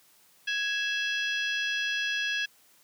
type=harmonic tone with a mistuned harmonic; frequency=830.6 Hz; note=G#5; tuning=in tune; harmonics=2 / 3 / 4 / 5 / 6 / 7; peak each=-30 / -33 / -33 / -44 / -42 / -46 dBFS; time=0.47-2.46 s; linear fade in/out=10 ms; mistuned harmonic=3; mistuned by=+99 cents; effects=white hiss -61 dBFS RMS until 2.83 s + high-pass 100 Hz 12 dB/octave